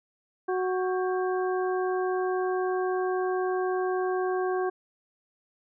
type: harmonic tone with a mistuned harmonic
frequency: 370 Hz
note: F#4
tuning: in tune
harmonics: 1 / 2 / 3 / 4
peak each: -26 / -32 / -36 / -38 dBFS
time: 0.48-4.7 s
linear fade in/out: 10 ms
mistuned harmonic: 4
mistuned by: +120 cents
effects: none